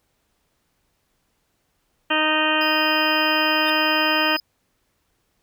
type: harmonic tone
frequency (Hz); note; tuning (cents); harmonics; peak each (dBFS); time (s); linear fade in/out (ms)
310; D#4; -6; 1 / 2 / 3 / 4 / 5 / 6 / 8 / 9 / 10; -26 / -26 / -26 / -26 / -26 / -26 / -26 / -26 / -26; 2.1-4.37; 10
type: tone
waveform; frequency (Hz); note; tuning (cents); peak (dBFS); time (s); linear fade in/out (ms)
square; 5000; D#8; +8; -30; 2.61-4.4; 2
type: tone with exponential growth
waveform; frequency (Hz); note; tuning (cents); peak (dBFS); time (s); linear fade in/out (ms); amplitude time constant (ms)
25% pulse; 1800; A6; +39; -24; 3.61-3.7; 5; 18
effects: pink hiss -69 dBFS RMS until 5.42 s